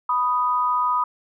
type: tone pair together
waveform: sine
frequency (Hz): 988.5 / 1243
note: B5 / D#6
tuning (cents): +1 / -2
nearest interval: major third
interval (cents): 397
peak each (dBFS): -21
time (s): 0.09-1.04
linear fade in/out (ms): 5
effects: none